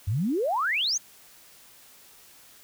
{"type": "exponential sweep", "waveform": "sine", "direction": "up", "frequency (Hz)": [88.6, 6800], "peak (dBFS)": -23, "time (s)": [0.07, 0.98], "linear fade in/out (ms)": 10, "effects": ["white hiss -53 dBFS RMS until 2.63 s"]}